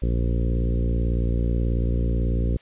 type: harmonic tone with a mistuned harmonic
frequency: 58.27 Hz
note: A#1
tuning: in tune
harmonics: 1 / 2 / 3 / 4 / 5 / 6 / 7 / 8 / 9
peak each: -21 / -27 / -31 / -33 / -35 / -37 / -38 / -39 / -40 dBFS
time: 0.02-2.57 s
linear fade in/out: 5 ms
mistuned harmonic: 1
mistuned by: -20 cents
effects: white hiss -55 dBFS RMS until 2.61 s + resampled to 8000 Hz